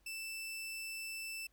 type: tone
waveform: sawtooth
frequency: 2652 Hz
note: E7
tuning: 10 cents sharp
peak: -38 dBFS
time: 0.06-1.47 s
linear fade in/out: 5 ms
effects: added 50 Hz sine -70 dBFS peak until 1.52 s + pink hiss -75 dBFS RMS until 1.52 s